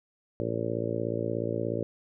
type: harmonic tone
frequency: 56.8 Hz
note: A#1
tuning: 44 cents flat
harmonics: 2 / 3 / 4 / 5 / 6 / 7 / 8 / 9 / 10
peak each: -35 / -39 / -38 / -39 / -35 / -37 / -35 / -38 / -36 dBFS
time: 0.4-1.83 s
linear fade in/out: 0 ms
effects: none